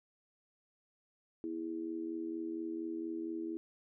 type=tone with amplitude modulation; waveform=sine; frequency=327.9 Hz; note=E4; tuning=9 cents flat; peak=-33 dBFS; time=1.44-3.57 s; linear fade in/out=0 ms; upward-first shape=sine; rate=84.3 Hz; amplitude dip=80%; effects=none